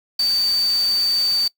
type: tone in noise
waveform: sine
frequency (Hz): 4591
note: D8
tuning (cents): -40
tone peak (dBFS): -16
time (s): 0.19-1.48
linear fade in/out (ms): 5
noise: white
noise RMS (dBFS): -33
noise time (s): 0.19-1.48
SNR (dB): +14
effects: noise-tail reverb RT60 0.1 s tail -22 dB re dry